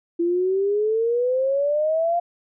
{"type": "exponential sweep", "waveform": "sine", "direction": "up", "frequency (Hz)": [336.6, 701], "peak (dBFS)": -18, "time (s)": [0.19, 2.2], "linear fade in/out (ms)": 10, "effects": []}